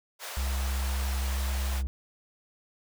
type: high-pass noise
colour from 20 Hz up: pink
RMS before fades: -39 dBFS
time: 0.19-1.83 s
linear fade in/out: 50 ms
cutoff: 570 Hz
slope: 24 dB/octave
type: tone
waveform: triangle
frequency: 66.1 Hz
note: C2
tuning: 18 cents sharp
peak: -25 dBFS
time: 0.37-1.87 s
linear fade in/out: 0 ms
effects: none